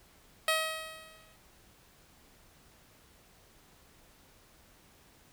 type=tone with exponential decay; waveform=10% pulse; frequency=636 Hz; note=D#5; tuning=38 cents sharp; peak=-16 dBFS; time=0.48-1.36 s; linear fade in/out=2 ms; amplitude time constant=190 ms; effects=pink hiss -61 dBFS RMS until 5.32 s